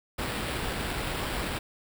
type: noise with sample-and-hold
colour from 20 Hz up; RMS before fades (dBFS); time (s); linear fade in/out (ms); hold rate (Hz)
pink; -32; 0.18-1.59; 10; 6300
effects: none